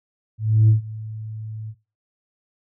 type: tone with ADSR envelope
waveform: sine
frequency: 109.2 Hz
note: A2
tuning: 13 cents flat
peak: -8 dBFS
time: 0.38-1.75 s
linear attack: 310 ms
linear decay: 120 ms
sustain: -21 dB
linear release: 58 ms
effects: noise-tail reverb RT60 0.3 s tail -21 dB re dry + tanh soft clip ceiling -8 dBFS